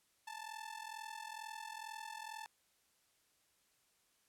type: ring-modulated tone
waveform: sawtooth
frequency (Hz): 880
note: A5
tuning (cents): 0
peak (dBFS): -39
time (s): 0.27-2.46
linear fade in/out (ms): 0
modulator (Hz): 21.1
effects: white hiss -75 dBFS RMS until 4.28 s + low-pass 12000 Hz 12 dB/octave